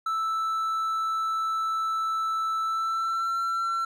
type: tone with pitch glide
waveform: triangle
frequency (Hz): 1318.5 to 1350.9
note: E6 to E6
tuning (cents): 0 to +42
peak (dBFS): -23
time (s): 0.06-3.85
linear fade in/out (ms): 5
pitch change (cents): +42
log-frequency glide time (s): 2.62-3.35
effects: none